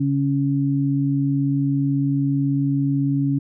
sine tone pair together, 140 / 278.1 Hz, C#3 / C#4, +18 / +6 cents, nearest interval octave, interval 1188 cents, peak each -20 dBFS, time 0-3.39 s, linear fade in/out 10 ms, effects none

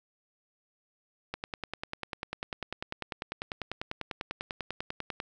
click train, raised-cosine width 0.3 ms, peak -18 dBFS, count 40, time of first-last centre 1.34-5.201 s, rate 10.1 Hz, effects none

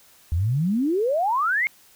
sine exponential sweep, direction up, 76.5 to 2214 Hz, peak -19 dBFS, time 0.32-1.67 s, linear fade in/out 0 ms, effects white hiss -54 dBFS RMS until 1.95 s

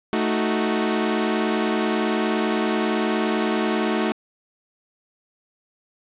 sawtooth chord, D# diminished, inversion second, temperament equal, 220 / 311.1 / 370 Hz, A3 / D#4 / F#4, 0 / 0 / 0 cents, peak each -19 / -22 / -21 dBFS, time 0.13-4.12 s, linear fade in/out 0 ms, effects resampled to 8000 Hz + 7-bit

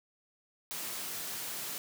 white high-pass noise, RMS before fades -39 dBFS, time 0.71-1.78 s, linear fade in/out 0 ms, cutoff 110 Hz, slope 48 dB/octave, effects none

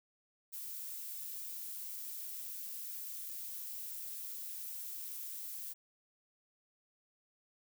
violet noise, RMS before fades -44 dBFS, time 0.52-5.74 s, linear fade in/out 20 ms, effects none

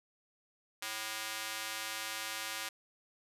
square tone with high-pass filter, 110 Hz, A2, in tune, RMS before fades -40 dBFS, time 0.82-2.69 s, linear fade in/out 5 ms, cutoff 1600 Hz, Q 0.63, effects resampled to 32000 Hz

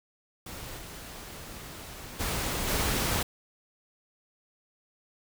pink noise with level steps, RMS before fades -41 / -43 / -31 / -28 dBFS, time 0.46-3.23 s, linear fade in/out 5 ms, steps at 0.77 / 2.19 / 2.67 s, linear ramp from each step 20 ms, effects none

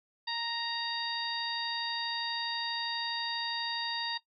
harmonic tone, 932.3 Hz, A#5, in tune, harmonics 1 / 2 / 3 / 4 / 5, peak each -38 / -40 / -43 / -36 / -37 dBFS, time 0.27-4.18 s, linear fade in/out 10 ms, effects noise-tail reverb RT60 0.1 s tail -17 dB re dry

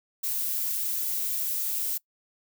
violet noise, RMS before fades -29 dBFS, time 0.23-1.98 s, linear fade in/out 10 ms, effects noise-tail reverb RT60 0.1 s tail -23 dB re dry

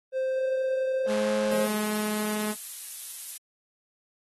triangle tone with pitch glide, 523.3 to 532.4 Hz, C5 to C5, 0 to +30 cents, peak -23 dBFS, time 0.12-1.68 s, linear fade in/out 50 ms, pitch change +30 cents, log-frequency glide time 1.02-1.38 s
sawtooth tone, 212.2 Hz, G#3, 38 cents sharp, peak -24 dBFS, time 1.06-2.55 s, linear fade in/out 50 ms
violet noise, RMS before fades -33 dBFS, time 1.51-3.38 s, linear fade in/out 10 ms
effects AAC 32 kbps

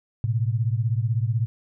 sine beating tone pair, 110 / 126 Hz, A2 / B2, 0 / +35 cents, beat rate 16 Hz, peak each -22 / -25 dBFS, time 0.24-1.46 s, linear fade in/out 0 ms, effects none

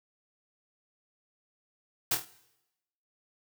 white noise with echo, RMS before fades -27 dBFS, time 2.11-2.15 s, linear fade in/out 5 ms, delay 25 ms, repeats 4, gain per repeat -6 dB, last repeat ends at 2.25 s, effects noise-tail reverb RT60 0.9 s tail -18 dB re dry

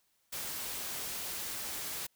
white noise, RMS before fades -39 dBFS, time 0.32-2.07 s, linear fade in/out 10 ms, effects white hiss -74 dBFS RMS until 2.15 s

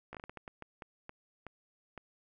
slowing click train, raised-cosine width 0.5 ms, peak -29 dBFS, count 13, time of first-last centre 0.13-1.977 s, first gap 16 ms, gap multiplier 1.37, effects none

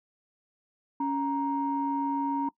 sine tone pair together, 278.7 / 936.8 Hz, C#4 / A#5, +9 / +8 cents, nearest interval octave + major sixth, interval 2099 cents, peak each -28 dBFS, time 1-2.49 s, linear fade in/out 5 ms, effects noise-tail reverb RT60 0.1 s tail -21 dB re dry + tanh soft clip ceiling -18 dBFS

